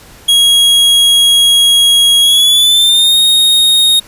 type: tone with pitch glide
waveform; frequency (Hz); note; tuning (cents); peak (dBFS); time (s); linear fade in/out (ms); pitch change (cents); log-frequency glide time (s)
45% pulse; 3300 to 3726; G#7 to A#7; -12 to -2; -5; 0.28-4; 10; +210; 2.21-3.19
effects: pink hiss -38 dBFS RMS until 4.07 s + resampled to 32000 Hz